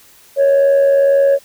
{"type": "tone with amplitude modulation", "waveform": "sine", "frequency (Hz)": 554.4, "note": "C#5", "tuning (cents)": 0, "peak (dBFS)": -4, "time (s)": [0.36, 1.39], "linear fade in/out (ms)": 50, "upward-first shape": "sine", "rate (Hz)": 82.1, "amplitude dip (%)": 50, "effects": ["tanh soft clip ceiling -6 dBFS", "white hiss -46 dBFS RMS until 1.44 s"]}